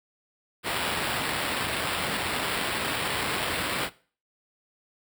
white noise with sample-and-hold, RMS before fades -29 dBFS, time 0.63-3.9 s, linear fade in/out 50 ms, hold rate 6300 Hz, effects noise-tail reverb RT60 0.4 s tail -19 dB re dry + high-pass 60 Hz 12 dB/octave

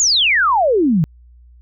sine exponential sweep, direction down, 7200 to 146.83 Hz, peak -11 dBFS, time 0-1.04 s, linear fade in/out 0 ms, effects added 60 Hz sine -42 dBFS peak until 1.61 s

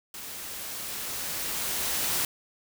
white noise with level ramp, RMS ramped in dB -40 to -27 dBFS, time 0.14-2.25 s, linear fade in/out 2 ms, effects none

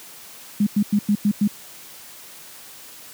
sine tone bursts, 206 Hz, G#3, 14 cents flat, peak -14 dBFS, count 6, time 0.6-1.476 s, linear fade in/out 5 ms, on 66 ms, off 96 ms, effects white hiss -42 dBFS RMS until 3.13 s + high-pass 100 Hz 12 dB/octave

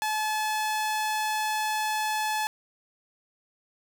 sawtooth tone, 860 Hz, A5, 40 cents flat, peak -22 dBFS, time 0.02-2.47 s, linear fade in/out 0 ms, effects none

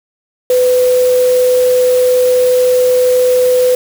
sine tone in noise, 502 Hz, B4, 28 cents sharp, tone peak -7 dBFS, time 0.5-3.75 s, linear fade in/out 2 ms, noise white, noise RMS -25 dBFS, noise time 0.5-3.75 s, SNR +15 dB, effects none

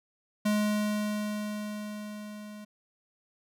square tone with level ramp, 210 Hz, G#3, 19 cents sharp, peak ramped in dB -24 to -43 dBFS, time 0.45-2.65 s, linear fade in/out 10 ms, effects none

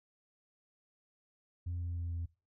sine tone with pitch steps, 87.31 / 86.41 / 85.51 / 84.63 Hz, F2 / F2 / F2 / E2, 0 / -18 / -36 / +46 cents, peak -33 dBFS, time 1.66-2.26 s, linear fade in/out 10 ms, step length 150 ms, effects noise-tail reverb RT60 0.3 s tail -23 dB re dry + tanh soft clip ceiling -33 dBFS

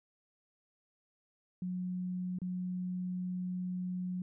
sine tone with dropouts, 181.7 Hz, F#3, 31 cents flat, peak -34 dBFS, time 1.62-4.22 s, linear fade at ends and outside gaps 2 ms, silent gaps 2.387-2.417 s, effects none

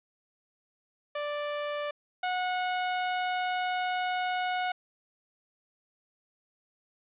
sawtooth tone pair in turn, 587.3 / 731.1 Hz, D5 / F#5, 0 / -21 cents, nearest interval major third, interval 379 cents, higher second, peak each -27 / -24 dBFS, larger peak second, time 1.15-1.91 / 2.23-4.72 s, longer second, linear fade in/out 5 ms, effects resampled to 8000 Hz + 11-bit

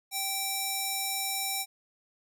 square tone with band-pass filter, 778 Hz, G5, 13 cents flat, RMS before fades -32 dBFS, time 0.11-1.66 s, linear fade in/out 50 ms, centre 12000 Hz, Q 0.53, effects none

